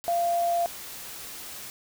sine tone in noise, 689 Hz, F5, 24 cents flat, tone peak -22 dBFS, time 0.08-0.66 s, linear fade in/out 0 ms, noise white, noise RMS -40 dBFS, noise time 0.04-1.7 s, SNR +15 dB, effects none

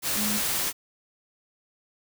sine tone in noise, 210.7 Hz, G#3, 25 cents sharp, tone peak -29 dBFS, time 0.15-0.41 s, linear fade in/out 50 ms, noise white, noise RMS -27 dBFS, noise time 0.02-0.73 s, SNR -5 dB, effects none

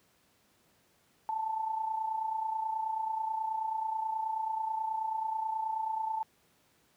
sine tone with amplitude modulation, 881 Hz, A5, 2 cents sharp, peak -28 dBFS, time 1.29-6.23 s, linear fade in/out 0 ms, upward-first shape sine, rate 29.3 Hz, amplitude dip 60%, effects pink hiss -68 dBFS RMS until 6.96 s + high-pass 100 Hz 12 dB/octave

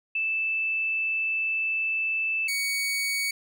sine / sawtooth tone pair in turn, 2637 / 2240 Hz, E7 / C#7, 0 / +18 cents, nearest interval minor third, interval 282 cents, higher first, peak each -24 / -22 dBFS, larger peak second, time 0.15-2.48 / 2.48-3.31 s, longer first, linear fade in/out 5 ms, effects none

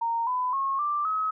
sine tone with pitch steps, 925 / 1002.9 / 1087.4 / 1179 / 1278.3 Hz, A#5 / B5 / C#6 / D6 / D#6, -14 / +26 / -34 / +6 / +46 cents, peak -24 dBFS, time 0.01-1.31 s, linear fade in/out 10 ms, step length 260 ms, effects none

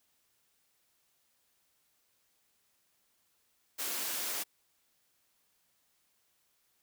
white high-pass noise, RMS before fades -36 dBFS, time 3.78-4.44 s, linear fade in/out 20 ms, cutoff 230 Hz, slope 24 dB/octave, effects white hiss -74 dBFS RMS until 6.82 s

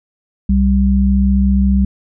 sine tone pair together, 65.41 / 196 Hz, C2 / G3, 0 / 0 cents, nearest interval octave + perfect fifth, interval 1900 cents, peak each -12 dBFS, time 0.49-1.85 s, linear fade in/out 5 ms, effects none

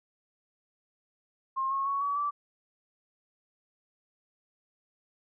sine tone with pitch steps, 1066 / 1089 / 1112.6 / 1136.6 / 1161.1 Hz, C6 / C#6 / C#6 / C#6 / D6, +32 / -31 / +6 / +43 / -20 cents, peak -27 dBFS, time 1.56-2.31 s, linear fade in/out 20 ms, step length 150 ms, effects none

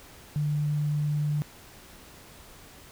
sine tone, 148.4 Hz, D3, 18 cents sharp, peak -24 dBFS, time 0.36-1.42 s, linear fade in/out 0 ms, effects pink hiss -50 dBFS RMS until 2.91 s

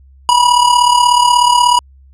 square tone with amplitude modulation, 972 Hz, B5, 28 cents flat, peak -5 dBFS, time 0.29-1.79 s, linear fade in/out 0 ms, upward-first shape sine, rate 36.5 Hz, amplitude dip 65%, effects added 67 Hz sine -40 dBFS peak until 2.13 s + resampled to 24000 Hz

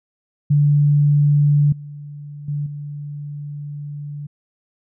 sine tone with level steps, 145.8 Hz, D3, 12 cents flat, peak -11 / -31 / -20 / -27 dBFS, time 0.5-4.27 s, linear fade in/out 10 ms, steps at 1.72 / 2.48 / 2.66 s, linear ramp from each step 5 ms, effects none

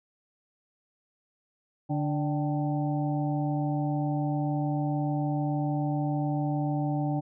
harmonic tone with a mistuned harmonic, 146.83 Hz, D3, in tune, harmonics 1 / 2 / 4 / 5 / 6, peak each -28 / -30 / -38 / -35 / -45 dBFS, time 1.89-7.21 s, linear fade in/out 20 ms, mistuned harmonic 5, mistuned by +86 cents, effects none

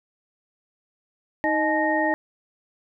sine tone cluster, 313.9 / 618 / 858 / 1856 Hz, D#4 / D#5 / A5 / A#6, +15 / -12 / -44 / -8 cents, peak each -25 dBFS, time 1.44-2.14 s, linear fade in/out 0 ms, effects none

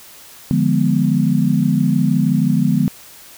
sine chord, D diminished seventh, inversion none, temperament equal with one note detuned, 148.54 / 174.61 / 207.7 / 246.9 Hz, D3 / F3 / Ab3 / Cb4, +20 / 0 / 0 / 0 cents, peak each -18 dBFS, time 0.51-2.88 s, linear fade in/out 0 ms, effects white hiss -41 dBFS RMS until 3.37 s

